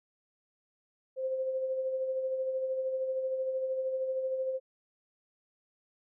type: tone with tremolo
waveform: sine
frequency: 523.3 Hz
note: C5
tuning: in tune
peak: -28 dBFS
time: 1.16-4.6 s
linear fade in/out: 50 ms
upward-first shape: sine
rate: 13 Hz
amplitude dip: 40%
effects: none